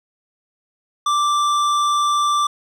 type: tone with hard clipping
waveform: sine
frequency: 1174.7 Hz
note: D6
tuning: in tune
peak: -17 dBFS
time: 1.06-2.47 s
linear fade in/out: 5 ms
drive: 12 dB
effects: none